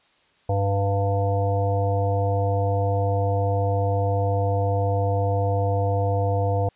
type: harmonic tone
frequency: 99.2 Hz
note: G2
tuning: 21 cents sharp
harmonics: 1 / 3 / 5 / 7 / 9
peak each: -21 / -35 / -26 / -27 / -34 dBFS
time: 0.49-6.69 s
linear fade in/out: 5 ms
effects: white hiss -61 dBFS RMS until 6.75 s + resampled to 8000 Hz